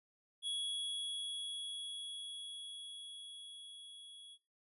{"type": "tone with level ramp", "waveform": "square", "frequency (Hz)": 3349, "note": "G#7", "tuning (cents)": 14, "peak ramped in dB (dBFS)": [-37, -54], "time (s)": [0.42, 4.38], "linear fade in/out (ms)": 50, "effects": ["noise-tail reverb RT60 0.3 s tail -20 dB re dry", "resampled to 32000 Hz"]}